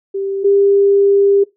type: tone pair in turn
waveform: sine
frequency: 392 / 398.9 Hz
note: G4 / G4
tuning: 0 / +30 cents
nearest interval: unison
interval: 30 cents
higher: second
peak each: -17 / -8 dBFS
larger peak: second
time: 0.14-0.44 / 0.44-1.44 s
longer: second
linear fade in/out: 10 ms
effects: noise-tail reverb RT60 0.2 s tail -21 dB re dry